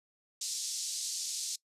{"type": "band-pass noise", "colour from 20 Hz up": "pink", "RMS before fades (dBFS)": -37, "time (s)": [0.41, 1.56], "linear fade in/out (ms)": 5, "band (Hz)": [4700, 8400], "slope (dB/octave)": 24, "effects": ["noise-tail reverb RT60 0.1 s tail -22 dB re dry", "resampled to 32000 Hz"]}